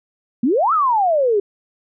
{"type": "exponential two-way sweep", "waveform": "sine", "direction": "up then down", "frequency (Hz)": [220, 1345, 389.9], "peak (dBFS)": -13, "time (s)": [0.43, 1.4], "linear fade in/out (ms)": 5, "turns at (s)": 0.73, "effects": []}